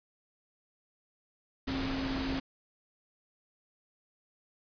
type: tone in noise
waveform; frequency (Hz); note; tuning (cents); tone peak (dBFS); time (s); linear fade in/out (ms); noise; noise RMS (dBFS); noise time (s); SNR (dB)
sine; 267.7; C4; +40; -33; 1.67-2.4; 10; pink; -36; 1.67-2.4; 0
effects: resampled to 11025 Hz